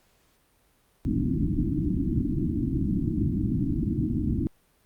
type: low-pass noise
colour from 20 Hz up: white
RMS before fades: -26 dBFS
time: 1.05-4.47 s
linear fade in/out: 0 ms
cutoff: 330 Hz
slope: 96 dB/octave
effects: pink hiss -65 dBFS RMS until 4.85 s + Opus 48 kbps